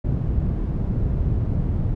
white low-pass noise, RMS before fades -22 dBFS, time 0.04-1.95 s, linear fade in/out 10 ms, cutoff 120 Hz, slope 12 dB/octave, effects none

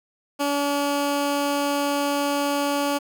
15% pulse tone, 285.4 Hz, D4, 49 cents flat, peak -15 dBFS, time 0.39-2.99 s, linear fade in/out 20 ms, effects 9-bit

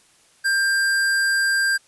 square tone, 1590 Hz, G6, 24 cents sharp, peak -18 dBFS, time 0.44-1.78 s, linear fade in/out 20 ms, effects white hiss -56 dBFS RMS until 1.87 s + resampled to 24000 Hz

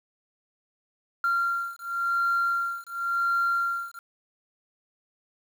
sine beating tone pair, 1381 / 1381.93 Hz, F6 / F6, -20 / -19 cents, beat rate 0.93 Hz, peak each -26 dBFS, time 1.24-3.99 s, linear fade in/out 2 ms, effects tanh soft clip ceiling -18 dBFS + 8-bit

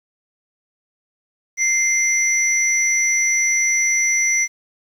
sine tone pair together, 2093 / 5910 Hz, C7 / F#8, 0 / -3 cents, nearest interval octave + tritone, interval 1797 cents, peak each -17 dBFS, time 1.57-4.48 s, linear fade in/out 50 ms, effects tanh soft clip ceiling -8 dBFS + 8-bit

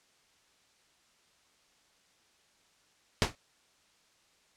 pink noise with exponential decay, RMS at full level -22 dBFS, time 3.22-3.35 s, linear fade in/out 0 ms, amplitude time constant 28 ms, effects white hiss -67 dBFS RMS until 4.56 s + low-pass 7000 Hz 12 dB/octave

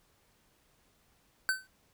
square tone with exponential decay, 1531 Hz, G6, 41 cents flat, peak -24 dBFS, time 1.49-1.67 s, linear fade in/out 0 ms, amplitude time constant 39 ms, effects pink hiss -69 dBFS RMS until 1.93 s

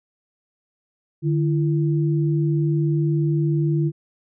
sine tone pair together, 149.5 / 335.8 Hz, D3 / E4, +31 / +32 cents, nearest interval octave + major second, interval 1401 cents, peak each -18 / -24 dBFS, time 1.22-3.92 s, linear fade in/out 50 ms, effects none

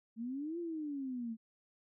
sine exponential two-way sweep, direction up then down, 219.7 to 349.2 to 219.7 Hz, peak -37 dBFS, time 0.16-1.37 s, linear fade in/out 50 ms, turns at 0.59 s, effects none

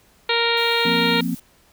harmonic tone, 466.2 Hz, A#4, in tune, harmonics 1 / 2 / 3 / 4 / 5 / 6 / 7 / 8 / 9, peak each -23 / -25 / -27 / -27 / -25 / -28 / -29 / -25 / -27 dBFS, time 0.29-1.21 s, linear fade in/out 5 ms
blue noise, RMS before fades -41 dBFS, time 0.57-1.4 s, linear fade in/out 5 ms
sine chord, F suspended fourth, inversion none, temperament just, 174.61 / 232.8 / 261.9 Hz, F3 / Bb3 / C4, 0 / -2 / +2 cents, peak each -25 dBFS, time 0.85-1.35 s, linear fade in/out 5 ms
effects pink hiss -56 dBFS RMS until 1.72 s

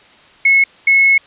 sine tone bursts at uneven times, 2186 Hz, C#7, 25 cents flat, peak -7 dBFS, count 2, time 0.45-0.64 / 0.87-1.18 s, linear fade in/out 5 ms, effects white hiss -45 dBFS RMS until 1.26 s + resampled to 8000 Hz

